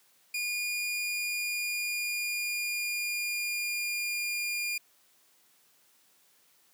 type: tone with pitch glide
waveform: sawtooth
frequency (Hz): 2433 to 2415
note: D#7 to D7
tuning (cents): -39 to +48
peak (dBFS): -27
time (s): 0.34-4.78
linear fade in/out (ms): 5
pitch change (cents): -13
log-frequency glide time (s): 0.49-4.14
effects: white hiss -65 dBFS RMS until 6.73 s + high-pass 150 Hz 12 dB/octave